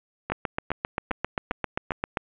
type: two click trains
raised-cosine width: 0.5 ms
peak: -10 / -14 dBFS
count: 15 / 5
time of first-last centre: 0.32-2.172 / 0.3-1.919 s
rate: 7.56 / 2.47 Hz
effects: resampled to 8000 Hz + 8-bit